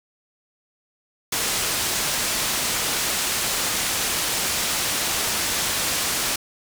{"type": "low-pass noise", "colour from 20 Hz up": "white", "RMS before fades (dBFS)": -24, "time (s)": [1.32, 6.36], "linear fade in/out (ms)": 5, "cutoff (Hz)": 9500, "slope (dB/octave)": 12, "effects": []}